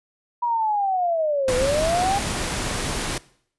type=linear two-way sweep; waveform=sine; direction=down then up; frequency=970 to 493.9 to 813 Hz; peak=-19 dBFS; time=0.42-2.19 s; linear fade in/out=10 ms; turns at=1.55 s
type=noise; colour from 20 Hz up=pink; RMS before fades=-26 dBFS; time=1.48-3.18 s; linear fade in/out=2 ms
effects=noise-tail reverb RT60 0.6 s tail -20 dB re dry + resampled to 24000 Hz